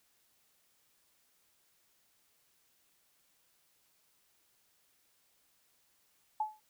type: tone with exponential decay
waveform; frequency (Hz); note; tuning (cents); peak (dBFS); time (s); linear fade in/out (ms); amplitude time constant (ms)
sine; 859; A5; -42; -27; 6.4-6.6; 5; 42
effects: white hiss -72 dBFS RMS until 6.69 s